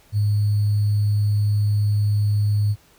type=tone with sample-and-hold; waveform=sine; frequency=103.83 Hz; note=G#2; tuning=in tune; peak=-16 dBFS; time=0.12-2.76 s; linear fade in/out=50 ms; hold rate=4410 Hz; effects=pink hiss -55 dBFS RMS until 2.98 s